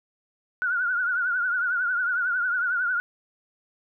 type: tone with vibrato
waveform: sine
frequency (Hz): 1453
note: F#6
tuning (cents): -32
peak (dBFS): -22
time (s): 0.62-3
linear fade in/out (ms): 0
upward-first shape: triangle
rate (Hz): 11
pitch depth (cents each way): 96
effects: none